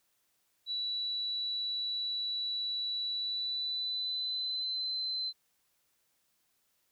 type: tone with pitch glide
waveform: sine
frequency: 3939 to 4068 Hz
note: B7 to C8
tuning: -5 to -50 cents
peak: -32 dBFS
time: 0.66-5.33 s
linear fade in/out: 50 ms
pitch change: +55 cents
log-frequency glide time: 3.11-4.95 s
effects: white hiss -75 dBFS RMS until 6.91 s